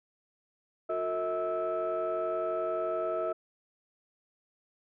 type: tone cluster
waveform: sine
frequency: 360.6 / 452.1 / 642 / 1309 Hz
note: F#4 / A4 / E5 / E6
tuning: -45 / +47 / -46 / -13 cents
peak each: -35 / -36 / -30 / -36 dBFS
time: 0.89-3.33 s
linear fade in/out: 10 ms
effects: tanh soft clip ceiling -23 dBFS